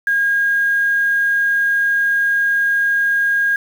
sine tone with quantisation, 1627 Hz, G#6, 36 cents flat, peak -13 dBFS, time 0.07-3.56 s, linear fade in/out 2 ms, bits 6, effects none

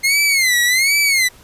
sawtooth tone with vibrato, 2108 Hz, C7, 12 cents sharp, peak -9 dBFS, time 0.03-1.29 s, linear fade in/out 20 ms, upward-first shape sine, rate 1.3 Hz, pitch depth 160 cents each way, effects pink hiss -46 dBFS RMS until 1.43 s + resampled to 32000 Hz

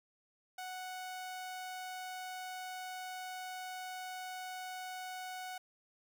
sawtooth tone, 740 Hz, F#5, in tune, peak -38 dBFS, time 0.58-5.58 s, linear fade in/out 5 ms, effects none

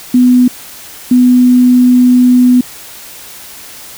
sine tone bursts at uneven times, 248.9 Hz, B3, 14 cents sharp, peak -3 dBFS, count 2, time 0.14-0.48 / 1.11-2.61 s, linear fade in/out 5 ms, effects white hiss -31 dBFS RMS until 3.97 s

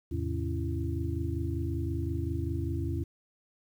sine tone cluster, 81.2 / 106.6 / 131.1 / 276.3 / 336 Hz, E2 / G#2 / C3 / C#4 / E4, -26 / +46 / +4 / -6 / +33 cents, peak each -32 / -36 / -38 / -39 / -37 dBFS, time 0.11-3.04 s, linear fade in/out 10 ms, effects 10-bit

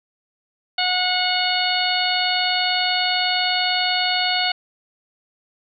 harmonic tone, 729 Hz, F#5, 26 cents flat, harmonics 1 / 2 / 3 / 4 / 5 / 6, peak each -24 / -27 / -26 / -24 / -27 / -24 dBFS, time 0.78-4.52 s, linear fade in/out 5 ms, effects none

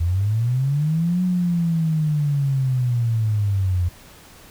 sine linear two-way sweep, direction up then down, 80.9 to 183.6 to 86.1 Hz, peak -17 dBFS, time 0-3.89 s, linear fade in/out 10 ms, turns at 1.23 s, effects pink hiss -46 dBFS RMS until 4.5 s

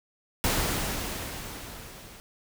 pink noise with level ramp, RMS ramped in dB -25 to -48 dBFS, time 0.44-2.2 s, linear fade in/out 0 ms, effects none

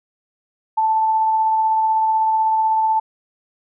sine tone with tremolo, 880 Hz, A5, in tune, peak -13 dBFS, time 0.77-3 s, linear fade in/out 10 ms, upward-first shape triangle, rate 16 Hz, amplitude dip 25%, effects none

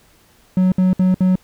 triangle tone bursts, 185 Hz, F#3, in tune, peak -9 dBFS, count 4, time 0.57-1.356 s, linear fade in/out 2 ms, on 150 ms, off 62 ms, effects pink hiss -53 dBFS RMS until 1.43 s

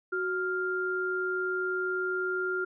sine tone pair together, 370 / 1398 Hz, F#4 / F6, 0 / +1 cents, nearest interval octave + major seventh, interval 2301 cents, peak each -31 / -30 dBFS, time 0.12-2.65 s, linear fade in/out 10 ms, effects none

